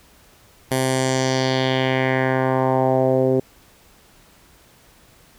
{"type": "tone with low-pass filter sweep", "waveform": "10% pulse", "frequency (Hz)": 130.81, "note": "C3", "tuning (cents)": 0, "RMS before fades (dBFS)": -19, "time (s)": [0.71, 3.4], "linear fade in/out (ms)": 5, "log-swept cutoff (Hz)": [12000, 410], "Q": 2.3, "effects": ["pink hiss -52 dBFS RMS until 5.38 s"]}